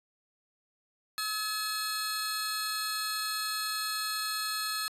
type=tone cluster; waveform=sawtooth; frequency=1285 / 1702 / 4270 Hz; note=E6 / G#6 / C8; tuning=-45 / +42 / +34 cents; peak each=-32 / -35 / -31 dBFS; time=1.18-4.88 s; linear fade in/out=0 ms; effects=resampled to 32000 Hz